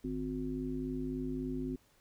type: harmonic tone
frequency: 51.8 Hz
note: G#1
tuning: 4 cents flat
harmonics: 1 / 3 / 5 / 7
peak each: -43 / -44 / -36 / -42 dBFS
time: 0.04-1.76 s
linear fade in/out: 5 ms
effects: pink hiss -68 dBFS RMS until 2 s